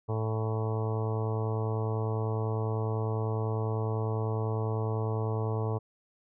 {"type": "harmonic tone with a mistuned harmonic", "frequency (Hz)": 110, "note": "A2", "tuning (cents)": 0, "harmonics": [1, 2, 3, 4, 5, 6, 7, 8, 9, 10], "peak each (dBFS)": [-29, -42, -42, -35, -43, -43, -44, -44, -44, -46], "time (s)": [0.08, 5.79], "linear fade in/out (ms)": 20, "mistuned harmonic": 10, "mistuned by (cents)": 25, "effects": []}